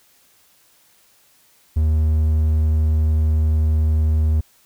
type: tone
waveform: triangle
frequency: 77.8 Hz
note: D#2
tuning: in tune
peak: -12 dBFS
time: 1.76-4.41 s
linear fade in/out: 10 ms
effects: white hiss -56 dBFS RMS until 4.65 s